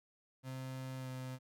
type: tone with pitch glide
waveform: 35% pulse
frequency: 130.81 to 129.08 Hz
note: C3 to C3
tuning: 0 to -23 cents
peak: -40 dBFS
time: 0.43-1.39 s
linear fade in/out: 50 ms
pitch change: -23 cents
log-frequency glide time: 0.98-1.08 s
effects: none

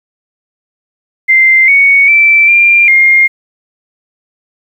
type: tone with pitch steps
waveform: sine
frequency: 2086 / 2228 / 2331 / 2385 / 2124 Hz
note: C7 / C#7 / D7 / D7 / C7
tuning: -6 / +8 / -14 / +26 / +25 cents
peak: -3 dBFS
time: 1.28-3.28 s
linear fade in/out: 20 ms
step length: 400 ms
effects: 7-bit

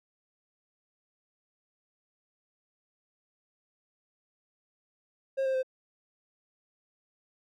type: tone with pitch steps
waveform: triangle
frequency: 537 / 528.4 / 519.9 Hz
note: C5 / C5 / C5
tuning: +45 / +17 / -11 cents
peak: -24 dBFS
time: 5.37-5.631 s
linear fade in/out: 20 ms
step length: 87 ms
effects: none

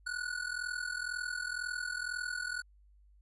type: ring-modulated tone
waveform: square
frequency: 1471 Hz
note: F#6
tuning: 11 cents flat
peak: -33 dBFS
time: 0.06-2.62 s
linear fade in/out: 10 ms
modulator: 21 Hz
effects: added 50 Hz sine -59 dBFS peak until 3.21 s + resampled to 24000 Hz

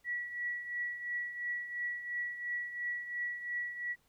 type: tone with tremolo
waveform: sine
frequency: 1937 Hz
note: B6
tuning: 34 cents flat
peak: -32 dBFS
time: 0.04-3.96 s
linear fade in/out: 50 ms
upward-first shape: triangle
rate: 2.9 Hz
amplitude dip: 70%
effects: pink hiss -72 dBFS RMS until 4.08 s

